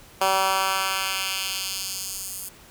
10% pulse tone with high-pass filter sweep, 191.4 Hz, G3, 41 cents flat, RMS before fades -26 dBFS, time 0.21-2.49 s, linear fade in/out 5 ms, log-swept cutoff 670 to 10000 Hz, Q 1.1, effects pink hiss -49 dBFS RMS until 2.7 s

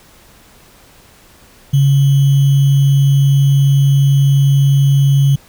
sine tone with sample-and-hold, 138.59 Hz, C#3, in tune, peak -7 dBFS, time 1.73-5.36 s, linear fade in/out 10 ms, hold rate 3150 Hz, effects pink hiss -45 dBFS RMS until 5.48 s

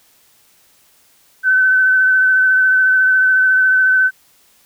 sine tone with vibrato, 1522 Hz, F#6, 48 cents sharp, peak -9 dBFS, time 1.43-4.11 s, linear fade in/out 50 ms, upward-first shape triangle, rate 14 Hz, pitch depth 19 cents each way, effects white hiss -53 dBFS RMS until 4.65 s

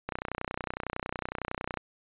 click train, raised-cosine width 0.5 ms, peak -17 dBFS, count 53, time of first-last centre 0.09-1.773 s, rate 30.9 Hz, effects resampled to 8000 Hz

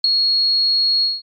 sine tone with ADSR envelope, 4312 Hz, C#8, 49 cents flat, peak -8 dBFS, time 0.04-1.22 s, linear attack 4 ms, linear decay 8 ms, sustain -5 dB, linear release 190 ms, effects MP3 48 kbps

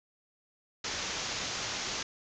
white low-pass noise, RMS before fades -36 dBFS, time 0.84-2.03 s, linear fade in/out 5 ms, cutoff 6900 Hz, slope 96 dB/octave, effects none

